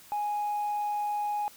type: tone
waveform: sine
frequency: 830.6 Hz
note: G#5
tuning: in tune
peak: -26 dBFS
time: 0.12-1.48 s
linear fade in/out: 0 ms
effects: tanh soft clip ceiling -25 dBFS + white hiss -53 dBFS RMS until 1.56 s